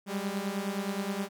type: beating tone pair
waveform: sawtooth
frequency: 193.7 / 203.3 Hz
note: G3 / G#3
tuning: -20 / -37 cents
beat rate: 9.6 Hz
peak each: -30 dBFS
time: 0.06-1.29 s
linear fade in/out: 50 ms
effects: none